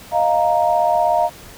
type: chord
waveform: sine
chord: Eb suspended second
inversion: none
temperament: equal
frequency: 622.3 / 698.5 / 932.3 Hz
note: Eb5 / F5 / Bb5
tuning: 0 / 0 / 0 cents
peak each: -19 / -16 / -19 dBFS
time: 0.11-1.3 s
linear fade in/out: 50 ms
effects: pink hiss -40 dBFS RMS until 1.57 s